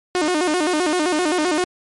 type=tone with vibrato; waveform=sawtooth; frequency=332.1 Hz; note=E4; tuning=13 cents sharp; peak=-13 dBFS; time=0.15-1.64 s; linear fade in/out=0 ms; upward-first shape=square; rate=7.7 Hz; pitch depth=150 cents each way; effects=MP3 48 kbps